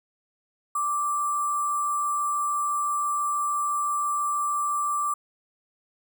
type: tone with sample-and-hold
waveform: sine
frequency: 1173 Hz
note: D6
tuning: 2 cents flat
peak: -23 dBFS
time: 0.75-5.14 s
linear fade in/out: 5 ms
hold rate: 8820 Hz
effects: none